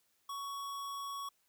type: tone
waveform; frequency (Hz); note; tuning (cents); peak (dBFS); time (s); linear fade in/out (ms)
square; 1117; C#6; +13; -40; 0.29-1.29; 5
effects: white hiss -75 dBFS RMS until 1.48 s